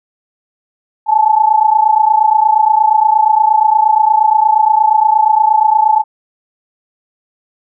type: tone pair together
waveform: sine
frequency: 851.5 / 880 Hz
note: G#5 / A5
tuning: +43 / 0 cents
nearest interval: minor second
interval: 57 cents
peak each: -10 dBFS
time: 1.06-6.04 s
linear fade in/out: 50 ms
effects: none